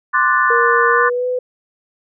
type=chord; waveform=sine; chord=D dominant seventh; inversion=third; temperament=equal; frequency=1046.5 / 1174.7 / 1480 / 1760 Hz; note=C6 / D6 / F#6 / A6; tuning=0 / 0 / 0 / 0 cents; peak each=-17 dBFS; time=0.13-1.1 s; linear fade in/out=20 ms
type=tone with pitch glide; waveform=sine; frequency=470.2 to 501 Hz; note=A#4 to B4; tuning=+15 to +25 cents; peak=-16 dBFS; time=0.5-1.39 s; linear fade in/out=5 ms; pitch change=+110 cents; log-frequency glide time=0.9-1.27 s
effects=none